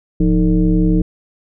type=tone with frequency modulation; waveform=sine; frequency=173.8 Hz; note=F3; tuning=8 cents flat; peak=-10 dBFS; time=0.2-1.02 s; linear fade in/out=5 ms; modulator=138 Hz; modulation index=1.3; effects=none